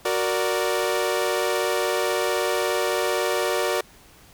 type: chord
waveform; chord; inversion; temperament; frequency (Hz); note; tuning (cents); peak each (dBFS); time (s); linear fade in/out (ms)
sawtooth; Gb augmented; none; equal; 370 / 466.2 / 587.3; Gb4 / Bb4 / D5; 0 / 0 / 0; -22; 0.05-3.81; 5
effects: pink hiss -51 dBFS RMS until 4.33 s

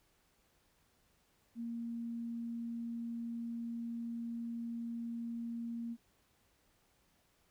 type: tone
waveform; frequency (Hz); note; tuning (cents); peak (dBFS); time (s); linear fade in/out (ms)
sine; 233.1; A#3; 0; -38; 1.55-5.97; 50
effects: pink hiss -73 dBFS RMS until 7.5 s

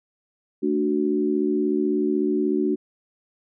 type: chord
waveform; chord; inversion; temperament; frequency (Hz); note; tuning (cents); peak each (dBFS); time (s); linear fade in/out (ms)
sine; D major; second; equal; 220 / 293.7 / 370; A3 / D4 / F#4; 0 / 0 / 0; -26 / -23 / -23; 0.62-2.76; 20
effects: none

